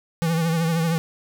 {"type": "tone with vibrato", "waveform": "square", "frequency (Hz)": 164.81, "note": "E3", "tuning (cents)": 0, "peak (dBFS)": -20, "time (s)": [0.22, 0.98], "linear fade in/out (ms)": 0, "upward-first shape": "triangle", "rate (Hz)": 13, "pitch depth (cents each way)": 65, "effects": []}